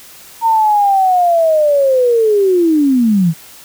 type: linear sweep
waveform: sine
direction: down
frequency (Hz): 922 to 154.5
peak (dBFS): -8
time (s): 0.41-3.34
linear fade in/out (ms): 50
effects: white hiss -38 dBFS RMS until 3.64 s